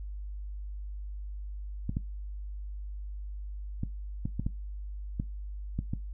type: clicks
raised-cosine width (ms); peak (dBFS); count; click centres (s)
5; -18; 9; 1.894 / 1.969 / 3.834 / 4.255 / 4.396 / 4.465 / 5.199 / 5.79 / 5.935
effects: noise-tail reverb RT60 0.2 s tail -19 dB re dry + added 50 Hz sine -36 dBFS peak until 6.13 s